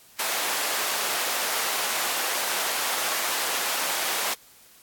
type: high-pass noise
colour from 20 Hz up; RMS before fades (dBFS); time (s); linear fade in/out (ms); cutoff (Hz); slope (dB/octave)
pink; -27; 0.19-4.34; 5; 710; 12
effects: white hiss -53 dBFS RMS until 4.82 s + AAC 64 kbps